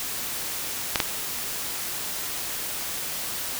clicks, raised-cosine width 0.2 ms, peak -3 dBFS, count 2, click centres 0.958 / 1.002 s, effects white hiss -31 dBFS RMS until 3.59 s

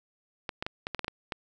clicks, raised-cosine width 0.3 ms, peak -16 dBFS, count 9, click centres 0.492 / 0.625 / 0.665 / 0.869 / 0.947 / 0.993 / 1.045 / 1.081 / 1.322 s, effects none

